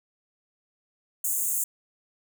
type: high-pass noise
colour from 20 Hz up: pink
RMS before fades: -27 dBFS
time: 1.24-1.64 s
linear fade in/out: 5 ms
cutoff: 6700 Hz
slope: 96 dB/octave
effects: none